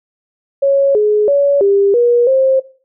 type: tone with pitch steps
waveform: sine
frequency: 553 / 421.1 / 565 / 398.6 / 479.4 / 530 Hz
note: C#5 / G#4 / C#5 / G4 / A#4 / C5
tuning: -4 / +24 / +33 / +29 / +48 / +22 cents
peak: -8 dBFS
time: 0.62-2.6 s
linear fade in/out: 10 ms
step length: 330 ms
effects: noise-tail reverb RT60 0.4 s tail -19 dB re dry